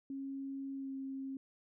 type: tone with pitch glide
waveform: sine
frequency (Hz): 272.4 to 268.8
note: C#4 to C4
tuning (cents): -30 to +47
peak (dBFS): -39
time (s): 0.1-1.37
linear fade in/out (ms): 2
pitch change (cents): -23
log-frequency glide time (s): 0.74-0.93
effects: none